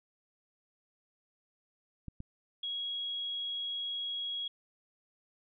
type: clicks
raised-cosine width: 5 ms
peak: -29 dBFS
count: 2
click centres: 2.083 / 2.204 s
type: tone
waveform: sine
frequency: 3313 Hz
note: G#7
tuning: 5 cents flat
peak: -34 dBFS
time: 2.63-4.48 s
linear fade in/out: 5 ms
effects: none